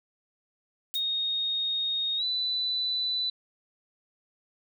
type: noise with exponential decay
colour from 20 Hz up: violet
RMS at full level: -30 dBFS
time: 0.94-1.04 s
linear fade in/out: 0 ms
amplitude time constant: 20 ms
type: tone with pitch glide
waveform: sine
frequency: 3719 to 3986 Hz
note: A#7 to B7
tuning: -5 to +15 cents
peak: -26 dBFS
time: 0.95-3.3 s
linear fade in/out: 5 ms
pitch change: +120 cents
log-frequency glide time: 2.17-2.24 s
effects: none